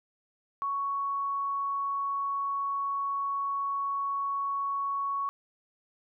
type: tone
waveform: sine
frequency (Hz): 1113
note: C#6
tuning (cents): +7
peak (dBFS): -28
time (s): 0.62-5.29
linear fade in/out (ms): 0
effects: none